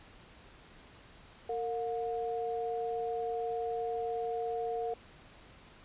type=tone pair together; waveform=sine; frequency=458.3 / 717.1 Hz; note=A#4 / F5; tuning=-29 / +46 cents; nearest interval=minor sixth; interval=775 cents; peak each=-34 / -36 dBFS; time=1.49-4.94 s; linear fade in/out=5 ms; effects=pink hiss -56 dBFS RMS until 5.84 s + resampled to 8000 Hz